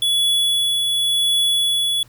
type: tone with tremolo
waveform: square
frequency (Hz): 3400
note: G#7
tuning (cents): +40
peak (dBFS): -15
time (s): 0.02-2.03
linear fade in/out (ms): 2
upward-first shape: triangle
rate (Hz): 0.91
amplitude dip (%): 30
effects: added 119 Hz sine -49 dBFS peak until 2.08 s + pink hiss -53 dBFS RMS until 2.08 s